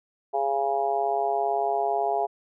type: harmonic tone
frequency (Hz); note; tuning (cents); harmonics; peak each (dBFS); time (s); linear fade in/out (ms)
137.9; C#3; -9; 3 / 4 / 5 / 6 / 7; -29 / -37 / -25 / -28 / -37; 0.33-2.27; 20
effects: none